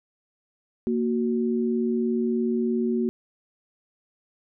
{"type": "tone pair together", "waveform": "sine", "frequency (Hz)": [233.1, 370], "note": ["A#3", "F#4"], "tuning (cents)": [0, 0], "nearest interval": "minor sixth", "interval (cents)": 800, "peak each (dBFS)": [-23, -26], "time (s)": [0.87, 3.09], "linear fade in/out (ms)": 0, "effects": []}